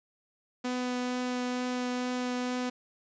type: tone with vibrato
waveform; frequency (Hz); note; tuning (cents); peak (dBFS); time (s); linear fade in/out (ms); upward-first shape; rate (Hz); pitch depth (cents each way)
sawtooth; 249.2; B3; +16; -26; 0.64-2.7; 10; triangle; 2.2; 8
effects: resampled to 16000 Hz + 9-bit